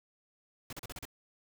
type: noise bursts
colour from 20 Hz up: pink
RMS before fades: -43 dBFS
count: 6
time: 0.7-1.053 s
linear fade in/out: 2 ms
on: 28 ms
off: 37 ms
effects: none